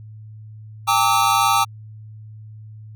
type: tone cluster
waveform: square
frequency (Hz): 801 / 903 / 1160 / 1285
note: G5 / A5 / D6 / E6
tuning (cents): +37 / +45 / -22 / -45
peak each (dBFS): -21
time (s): 0.87-1.65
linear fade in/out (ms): 20
effects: added 108 Hz sine -36 dBFS peak until 2.95 s